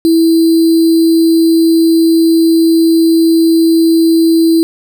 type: tone with sample-and-hold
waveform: sine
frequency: 328.1 Hz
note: E4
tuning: 8 cents flat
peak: -5 dBFS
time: 0.05-4.63 s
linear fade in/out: 0 ms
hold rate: 4410 Hz
effects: none